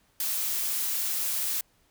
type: noise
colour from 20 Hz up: blue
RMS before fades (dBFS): -29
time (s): 0.2-1.61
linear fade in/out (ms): 2
effects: pink hiss -66 dBFS RMS until 1.9 s